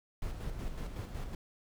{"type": "noise with tremolo", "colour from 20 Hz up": "brown", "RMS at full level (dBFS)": -37, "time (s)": [0.22, 1.35], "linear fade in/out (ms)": 2, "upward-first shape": "square", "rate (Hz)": 5.4, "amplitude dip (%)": 45, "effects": []}